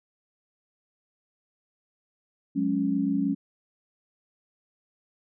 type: chord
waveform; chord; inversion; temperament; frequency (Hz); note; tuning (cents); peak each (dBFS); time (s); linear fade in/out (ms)
sine; F# suspended second; none; equal with one note detuned; 181.19 / 207.7 / 277.2; F#3 / G#3 / C#4; -36 / 0 / 0; -30 / -28 / -25; 2.55-3.35; 20
effects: none